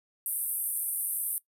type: band-pass noise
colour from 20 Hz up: white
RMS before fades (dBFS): -32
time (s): 0.26-1.38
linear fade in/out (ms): 0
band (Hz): 8800 to 14000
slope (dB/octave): 96
effects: noise-tail reverb RT60 0.1 s tail -19 dB re dry